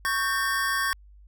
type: chord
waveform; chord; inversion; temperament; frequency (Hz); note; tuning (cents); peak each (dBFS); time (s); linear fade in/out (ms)
square; G diminished; second; equal with one note detuned; 1108.7 / 1568 / 1818.9; Db6 / G6 / Bb6; 0 / 0 / -43; -29; 0.05-0.93; 0
effects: added 50 Hz sine -48 dBFS peak until 1.27 s